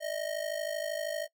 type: ring-modulated tone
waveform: square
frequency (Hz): 622.3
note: D#5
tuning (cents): 0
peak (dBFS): -30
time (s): 0-1.28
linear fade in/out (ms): 50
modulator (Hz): 26.4
effects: noise-tail reverb RT60 0.1 s tail -22 dB re dry

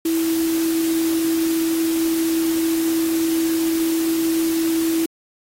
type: tone in noise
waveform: sine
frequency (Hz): 327.2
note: E4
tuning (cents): -13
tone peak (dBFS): -17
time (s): 0.05-5.06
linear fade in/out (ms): 5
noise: white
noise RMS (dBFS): -30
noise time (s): 0.05-5.06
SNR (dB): +10
effects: AAC 48 kbps

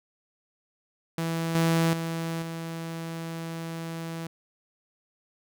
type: tone with level steps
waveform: sawtooth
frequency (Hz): 164.81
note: E3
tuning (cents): 0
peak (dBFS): -23 / -17 / -25 / -29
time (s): 1.18-4.27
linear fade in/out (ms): 2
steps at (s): 1.55 / 1.93 / 2.42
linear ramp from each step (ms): 2
effects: none

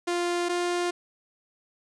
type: tone pair in turn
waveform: sawtooth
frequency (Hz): 349.2 / 351.6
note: F4 / F4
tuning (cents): 0 / +12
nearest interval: unison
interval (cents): 12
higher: second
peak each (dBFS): -21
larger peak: neither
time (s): 0.07-0.49 / 0.49-0.91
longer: neither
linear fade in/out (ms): 10
effects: resampled to 22050 Hz + 9-bit

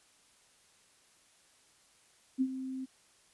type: tone with ADSR envelope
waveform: sine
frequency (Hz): 261.6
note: C4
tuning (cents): 0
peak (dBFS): -24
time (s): 2.38-2.86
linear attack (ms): 32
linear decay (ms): 60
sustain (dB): -12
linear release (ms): 22
effects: white hiss -65 dBFS RMS until 3.33 s + resampled to 24000 Hz

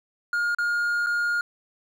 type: tone with dropouts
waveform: triangle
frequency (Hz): 1421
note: F6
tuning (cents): +30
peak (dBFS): -20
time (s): 0.33-1.41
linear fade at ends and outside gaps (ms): 2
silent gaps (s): 0.548-0.585 / 1.063-1.068
effects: none

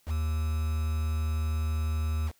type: tone with quantisation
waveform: triangle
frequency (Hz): 78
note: D#2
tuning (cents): +5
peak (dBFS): -24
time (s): 0.06-2.32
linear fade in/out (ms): 50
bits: 7
effects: white hiss -66 dBFS RMS until 2.39 s

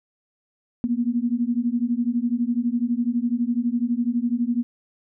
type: beating tone pair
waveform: sine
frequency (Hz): 233.1 / 245.1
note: A#3 / B3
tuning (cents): 0 / -13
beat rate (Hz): 12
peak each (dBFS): -23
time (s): 0.84-4.63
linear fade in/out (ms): 0
effects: none

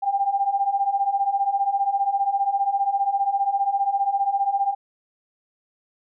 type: beating tone pair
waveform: sine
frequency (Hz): 784 / 799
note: G5 / G5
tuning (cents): 0 / +33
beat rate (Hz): 15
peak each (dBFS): -24 / -21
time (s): 0.02-4.75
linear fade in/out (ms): 20
effects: none

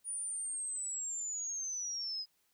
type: linear sweep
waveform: sine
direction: down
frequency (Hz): 9600 to 4982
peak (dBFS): -36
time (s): 0.04-2.26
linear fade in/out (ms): 50
effects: white hiss -75 dBFS RMS until 2.53 s

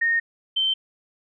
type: tone pair in turn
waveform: sine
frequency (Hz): 1846 / 3105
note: A#6 / G7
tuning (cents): -17 / -17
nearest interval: major sixth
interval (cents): 900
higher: second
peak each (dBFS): -18 / -19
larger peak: first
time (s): 0.01-0.2 / 0.56-0.74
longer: first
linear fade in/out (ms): 10
effects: none

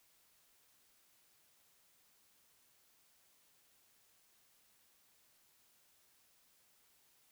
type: silence
effects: white hiss -71 dBFS RMS until 7.31 s

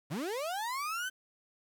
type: linear sweep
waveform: 35% pulse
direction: up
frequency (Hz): 121.7 to 1560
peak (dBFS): -32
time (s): 0.1-1.1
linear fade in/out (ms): 20
effects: 10-bit

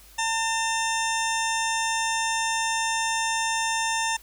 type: harmonic tone with a mistuned harmonic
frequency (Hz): 900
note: A5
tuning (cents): +39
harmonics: 1 / 2 / 3 / 4 / 6 / 7 / 8 / 9 / 10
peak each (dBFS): -27 / -30 / -32 / -33 / -35 / -35 / -36 / -37 / -37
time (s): 0.18-4.17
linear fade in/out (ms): 10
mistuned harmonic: 8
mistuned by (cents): -20
effects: added 50 Hz sine -52 dBFS peak until 4.22 s + white hiss -52 dBFS RMS until 4.22 s

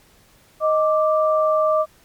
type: tone pair together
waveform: sine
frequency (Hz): 624 / 1174.6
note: D#5 / D6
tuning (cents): +5 / 0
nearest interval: major seventh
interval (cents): 1095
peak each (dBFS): -16 / -20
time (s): 0.6-1.86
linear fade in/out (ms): 50
effects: pink hiss -54 dBFS RMS until 2.04 s + MP3 96 kbps

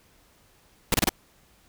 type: noise bursts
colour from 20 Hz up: pink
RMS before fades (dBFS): -21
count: 4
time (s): 0.92-1.092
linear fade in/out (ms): 2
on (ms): 22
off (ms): 28
effects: pink hiss -60 dBFS RMS until 1.68 s

